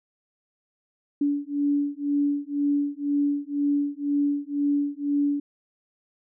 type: beating tone pair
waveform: sine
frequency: 286.1 / 288.1 Hz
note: D4 / D4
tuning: -45 / -33 cents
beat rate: 2 Hz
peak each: -25 dBFS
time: 1.21-5.4 s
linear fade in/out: 5 ms
effects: none